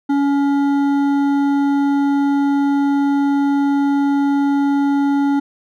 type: tone with hard clipping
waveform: triangle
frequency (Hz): 281.4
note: C#4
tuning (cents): +26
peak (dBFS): -15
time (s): 0.09-5.4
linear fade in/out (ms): 10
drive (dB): 13
effects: none